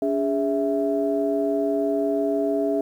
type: tone cluster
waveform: sine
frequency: 285.1 / 411.1 / 658 Hz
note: C#4 / G#4 / E5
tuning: +49 / -18 / -3 cents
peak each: -24 dBFS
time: 0.02-2.81 s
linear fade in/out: 2 ms
effects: tanh soft clip ceiling -10 dBFS + 9-bit